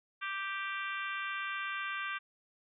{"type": "harmonic tone", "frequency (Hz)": 392, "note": "G4", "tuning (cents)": 0, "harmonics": [3, 4, 5, 6, 7, 8, 9], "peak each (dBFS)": [-40, -39, -45, -43, -45, -50, -51], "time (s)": [0.21, 2.19], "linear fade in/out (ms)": 20, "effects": []}